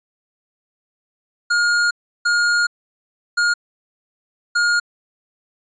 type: tone bursts at uneven times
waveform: square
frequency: 1423 Hz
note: F6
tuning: 32 cents sharp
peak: -15 dBFS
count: 4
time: 1.5-1.91 / 2.25-2.67 / 3.37-3.54 / 4.55-4.8 s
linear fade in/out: 10 ms
effects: resampled to 16000 Hz